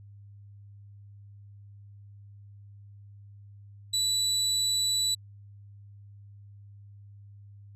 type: tone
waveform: 30% pulse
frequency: 3951 Hz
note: B7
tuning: in tune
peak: -22 dBFS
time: 3.93-5.15 s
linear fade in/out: 10 ms
effects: added 101 Hz sine -47 dBFS peak until 7.75 s + resampled to 32000 Hz